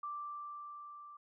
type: tone with level ramp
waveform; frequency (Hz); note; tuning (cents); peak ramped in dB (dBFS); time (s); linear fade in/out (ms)
sine; 1174.7; D6; 0; -38 to -50; 0.03-1.17; 5
effects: none